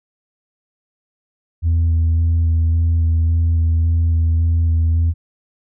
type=tone with vibrato; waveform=sine; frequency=82.41 Hz; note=E2; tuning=in tune; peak=-10 dBFS; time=1.62-5.14 s; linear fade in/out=50 ms; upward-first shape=square; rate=1.8 Hz; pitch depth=12 cents each way; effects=tanh soft clip ceiling -11 dBFS